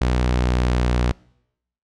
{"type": "tone with pitch glide", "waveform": "sawtooth", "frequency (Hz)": [61.74, 60.89], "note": ["B1", "B1"], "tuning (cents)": [0, -24], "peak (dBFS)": -13, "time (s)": [0.01, 1.12], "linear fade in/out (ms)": 5, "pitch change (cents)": -24, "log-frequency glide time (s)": [0.3, 0.94], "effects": ["noise-tail reverb RT60 0.8 s tail -25 dB re dry", "low-pass 6000 Hz 12 dB/octave"]}